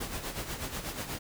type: noise with tremolo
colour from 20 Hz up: pink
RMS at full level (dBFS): -35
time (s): 0-1.19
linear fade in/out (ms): 10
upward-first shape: sine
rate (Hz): 8.2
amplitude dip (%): 60
effects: none